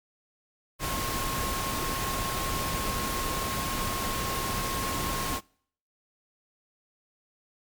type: tone in noise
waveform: sine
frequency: 1077 Hz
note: C6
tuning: 50 cents sharp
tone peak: -34 dBFS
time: 0.79-5.41 s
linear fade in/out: 50 ms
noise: pink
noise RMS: -31 dBFS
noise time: 0.79-5.41 s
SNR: -6 dB
effects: noise-tail reverb RT60 0.6 s tail -26 dB re dry + MP3 96 kbps